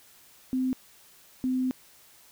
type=tone pair in turn; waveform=sine; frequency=258 / 256.6 Hz; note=C4 / C4; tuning=-24 / -34 cents; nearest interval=unison; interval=10 cents; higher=first; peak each=-24 dBFS; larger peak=neither; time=0.53-0.73 / 1.44-1.71 s; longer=second; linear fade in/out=0 ms; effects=white hiss -56 dBFS RMS until 2.31 s